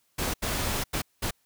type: noise bursts at uneven times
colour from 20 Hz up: pink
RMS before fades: -29 dBFS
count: 4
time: 0.18-0.34 / 0.42-0.84 / 0.93-1.02 / 1.22-1.31 s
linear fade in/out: 10 ms
effects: white hiss -70 dBFS RMS until 1.45 s